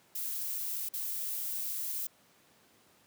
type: noise with dropouts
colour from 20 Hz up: violet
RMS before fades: -36 dBFS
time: 0.15-2.07 s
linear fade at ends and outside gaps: 5 ms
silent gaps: 0.889-0.936 s
effects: pink hiss -64 dBFS RMS until 3.06 s + high-pass 150 Hz 12 dB/octave